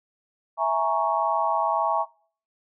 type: chord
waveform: sine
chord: A# half-diminished seventh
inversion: second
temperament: equal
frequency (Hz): 659.3 / 830.6 / 932.3 / 1108.7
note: E5 / G#5 / A#5 / C#6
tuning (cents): 0 / 0 / 0 / 0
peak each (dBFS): -26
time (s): 0.57-2.06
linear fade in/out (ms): 50
effects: noise-tail reverb RT60 0.5 s tail -24 dB re dry